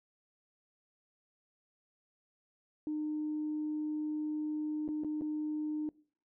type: tone with dropouts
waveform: sine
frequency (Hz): 304.4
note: D#4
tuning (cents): -38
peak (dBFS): -32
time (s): 2.87-5.89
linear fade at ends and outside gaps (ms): 1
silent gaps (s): 4.879-4.888 / 5.036-5.046 / 5.211-5.219
effects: noise-tail reverb RT60 0.5 s tail -23 dB re dry + tanh soft clip ceiling -28 dBFS